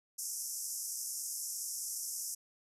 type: band-pass noise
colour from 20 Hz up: pink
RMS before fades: -40 dBFS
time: 0.18-2.35 s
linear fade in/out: 10 ms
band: 5300 to 13000 Hz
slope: 96 dB/octave
effects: none